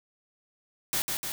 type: noise with echo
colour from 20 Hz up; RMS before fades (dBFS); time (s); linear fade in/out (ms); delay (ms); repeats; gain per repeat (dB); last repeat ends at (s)
white; -28; 0.93-1.02; 0; 150; 2; -3; 1.32
effects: none